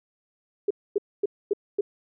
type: tone bursts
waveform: sine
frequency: 406.5 Hz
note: G#4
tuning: 37 cents flat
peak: -19 dBFS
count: 5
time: 0.68-1.81 s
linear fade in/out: 5 ms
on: 26 ms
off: 250 ms
effects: none